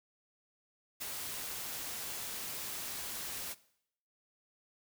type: noise with ADSR envelope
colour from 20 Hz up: white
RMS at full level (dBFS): -38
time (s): 1-3.55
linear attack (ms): 19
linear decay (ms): 11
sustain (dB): -3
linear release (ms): 31
effects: noise-tail reverb RT60 0.7 s tail -19 dB re dry